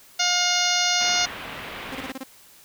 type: harmonic tone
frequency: 713 Hz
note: F5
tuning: 36 cents sharp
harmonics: 1 / 2 / 3 / 4 / 5 / 6 / 7 / 8 / 9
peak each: -28 / -28 / -28 / -28 / -28 / -28 / -28 / -28 / -28 dBFS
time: 0.19-1.26 s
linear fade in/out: 10 ms
type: low-pass noise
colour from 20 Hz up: white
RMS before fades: -36 dBFS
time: 1-2.12 s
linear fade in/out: 10 ms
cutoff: 3000 Hz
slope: 24 dB/octave
type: tone bursts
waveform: sawtooth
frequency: 264.6 Hz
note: C4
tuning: 20 cents sharp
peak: -27 dBFS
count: 6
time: 1.92-2.236 s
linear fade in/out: 5 ms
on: 31 ms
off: 26 ms
effects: white hiss -51 dBFS RMS until 2.64 s